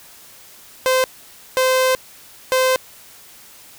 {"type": "tone bursts at uneven times", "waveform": "sawtooth", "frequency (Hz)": 517, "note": "C5", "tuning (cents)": -21, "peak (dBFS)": -10, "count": 3, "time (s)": [[0.86, 1.04], [1.57, 1.95], [2.52, 2.76]], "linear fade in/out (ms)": 0, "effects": ["white hiss -44 dBFS RMS until 3.78 s"]}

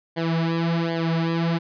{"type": "tone with flanger", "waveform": "sawtooth", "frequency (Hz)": 166, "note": "E3", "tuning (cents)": 12, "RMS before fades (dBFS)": -23, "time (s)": [0.16, 1.59], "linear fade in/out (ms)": 20, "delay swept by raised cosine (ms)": [0.77, 4.67], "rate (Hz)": 1.3, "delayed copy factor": -1, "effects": ["resampled to 11025 Hz"]}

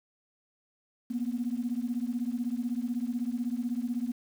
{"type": "beating tone pair", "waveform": "sine", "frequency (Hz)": [234.7, 250.7], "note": ["A#3", "B3"], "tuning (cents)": [12, 26], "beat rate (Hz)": 16, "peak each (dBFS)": [-31, -32], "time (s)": [1.1, 4.12], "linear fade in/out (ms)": 10, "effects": ["tanh soft clip ceiling -21 dBFS", "9-bit"]}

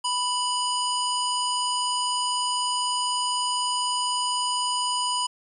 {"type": "harmonic tone", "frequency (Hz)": 988, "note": "B5", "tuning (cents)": 0, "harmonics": [1, 3, 5, 7, 9], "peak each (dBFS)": [-26, -29, -31, -36, -33], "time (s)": [0.04, 5.27], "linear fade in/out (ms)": 10, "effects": ["10-bit"]}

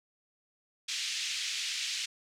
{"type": "band-pass noise", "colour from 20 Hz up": "pink", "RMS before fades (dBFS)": -35, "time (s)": [0.88, 2.06], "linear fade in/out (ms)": 10, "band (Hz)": [2400, 6800], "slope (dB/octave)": 24, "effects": []}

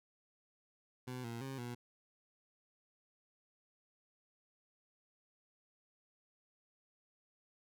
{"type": "tone with pitch steps", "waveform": "20% pulse", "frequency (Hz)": [126.4, 116.8, 134.4, 121], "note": ["B2", "A#2", "C3", "B2"], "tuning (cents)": [41, 4, 47, -35], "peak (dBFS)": -37, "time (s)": [1.07, 1.75], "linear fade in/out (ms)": 10, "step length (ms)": 170, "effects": []}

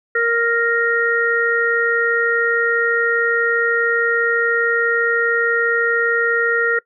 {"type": "harmonic tone", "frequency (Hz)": 466.2, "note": "A#4", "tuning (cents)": 0, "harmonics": [1, 3, 4], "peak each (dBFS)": [-19, -19, -19], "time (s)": [0.15, 6.79], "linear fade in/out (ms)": 5, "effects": ["noise-tail reverb RT60 0.1 s tail -22 dB re dry"]}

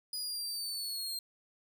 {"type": "exponential sweep", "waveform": "sawtooth", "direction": "down", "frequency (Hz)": [4959, 4181], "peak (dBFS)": -33, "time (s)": [0.13, 1.19], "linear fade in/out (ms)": 2, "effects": []}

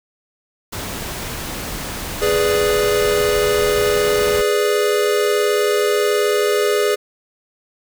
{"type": "noise", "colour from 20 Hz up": "pink", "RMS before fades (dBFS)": -27, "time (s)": [0.72, 4.42], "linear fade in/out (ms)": 10}
{"type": "chord", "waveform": "square", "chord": "G# diminished", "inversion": "none", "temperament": "equal", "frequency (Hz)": [415.3, 493.9, 587.3], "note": ["G#4", "B4", "D5"], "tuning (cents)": [0, 0, 0], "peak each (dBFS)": [-17, -22, -23], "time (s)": [2.21, 6.96], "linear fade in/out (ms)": 20}
{"effects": []}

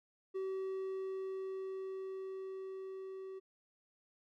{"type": "tone with level ramp", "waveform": "triangle", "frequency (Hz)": 381.8, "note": "G4", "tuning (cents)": -46, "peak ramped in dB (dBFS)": [-34, -42], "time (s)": [0.34, 3.4], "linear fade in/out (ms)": 20, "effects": []}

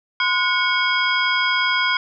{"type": "tone cluster", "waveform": "sine", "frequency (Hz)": [1033, 1453, 2212, 3259, 4969], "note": ["C6", "F#6", "C#7", "G#7", "D#8"], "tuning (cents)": [-22, -32, -4, -33, -3], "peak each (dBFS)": [-23, -21, -22, -24, -29], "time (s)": [0.2, 1.97], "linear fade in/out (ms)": 2, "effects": []}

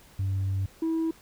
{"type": "tone pair in turn", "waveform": "sine", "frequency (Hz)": [96.6, 324.9], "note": ["G2", "E4"], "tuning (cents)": [-25, -25], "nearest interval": "octave + major sixth", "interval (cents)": 2100, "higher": "second", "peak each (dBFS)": [-23, -22], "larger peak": "second", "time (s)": [[0.19, 0.66], [0.82, 1.11]], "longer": "first", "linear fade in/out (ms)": 5, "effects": ["tanh soft clip ceiling -23 dBFS", "pink hiss -55 dBFS RMS until 1.21 s"]}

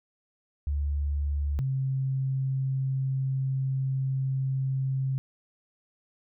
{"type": "tone pair in turn", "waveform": "sine", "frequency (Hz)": [72.1, 133.38], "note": ["D2", "C3"], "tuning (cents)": [-31, 34], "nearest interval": "major seventh", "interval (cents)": 1065, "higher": "second", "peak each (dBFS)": -25, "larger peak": "neither", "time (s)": [[0.67, 1.59], [1.59, 5.18]], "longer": "second", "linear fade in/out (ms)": 0, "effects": []}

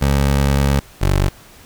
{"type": "tone pair in turn", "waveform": "20% pulse", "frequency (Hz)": [69.5, 47.89], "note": ["C#2", "G1"], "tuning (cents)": [5, -40], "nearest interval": "tritone", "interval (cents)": 645, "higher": "first", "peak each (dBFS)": [-8, -8], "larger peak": "neither", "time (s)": [[0.01, 0.8], [1.01, 1.29]], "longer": "first", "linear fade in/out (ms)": 10, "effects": ["pink hiss -44 dBFS RMS until 1.65 s"]}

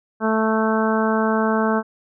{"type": "harmonic tone", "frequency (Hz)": 220, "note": "A3", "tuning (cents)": 0, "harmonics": [1, 2, 3, 4, 5, 6, 7], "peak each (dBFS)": [-20, -23, -25, -26, -27, -28, -28], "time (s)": [0.2, 1.83], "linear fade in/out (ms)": 50, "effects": []}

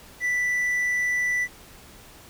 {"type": "tone", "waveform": "triangle", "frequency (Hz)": 1975.5, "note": "B6", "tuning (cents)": 0, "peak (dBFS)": -20, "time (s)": [0.2, 1.48], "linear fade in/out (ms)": 50, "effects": ["pink hiss -48 dBFS RMS until 2.29 s"]}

